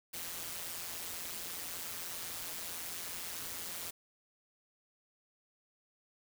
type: noise with amplitude modulation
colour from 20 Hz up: white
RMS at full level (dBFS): -39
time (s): 0.13-3.91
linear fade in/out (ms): 10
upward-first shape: sine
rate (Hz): 171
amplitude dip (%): 70
effects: none